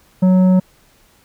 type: tone with tanh clipping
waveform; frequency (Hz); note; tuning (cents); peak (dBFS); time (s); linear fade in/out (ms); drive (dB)
sine; 185; F#3; 0; -10; 0.22-0.6; 10; 9
effects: pink hiss -53 dBFS RMS until 1.24 s